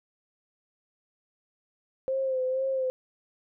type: tone with vibrato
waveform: sine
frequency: 523.3 Hz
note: C5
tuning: in tune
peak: -25 dBFS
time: 2.08-2.9 s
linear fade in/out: 0 ms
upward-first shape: sine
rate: 2.1 Hz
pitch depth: 39 cents each way
effects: none